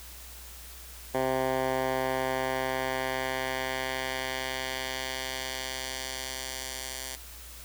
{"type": "tone with band-pass filter sweep", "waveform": "10% pulse", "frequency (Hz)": 130.81, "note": "C3", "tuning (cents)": 0, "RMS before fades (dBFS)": -32, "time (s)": [1.14, 7.16], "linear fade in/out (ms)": 10, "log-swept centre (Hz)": [720, 8100], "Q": 0.73, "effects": ["added 60 Hz sine -47 dBFS peak until 7.64 s", "white hiss -47 dBFS RMS until 7.64 s"]}